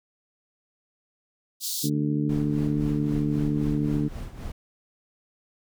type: high-pass noise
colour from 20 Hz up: pink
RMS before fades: -30 dBFS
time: 1.6-1.9 s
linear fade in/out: 50 ms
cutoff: 3700 Hz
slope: 48 dB/octave
type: harmonic tone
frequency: 73.4 Hz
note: D2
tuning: in tune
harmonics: 2 / 3 / 4 / 5 / 6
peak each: -26 / -29 / -26 / -40 / -38 dBFS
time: 1.83-4.09 s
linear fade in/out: 20 ms
type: noise with tremolo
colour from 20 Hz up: brown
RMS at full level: -33 dBFS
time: 2.29-4.52 s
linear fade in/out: 5 ms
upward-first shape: sine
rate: 3.8 Hz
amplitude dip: 65%
effects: none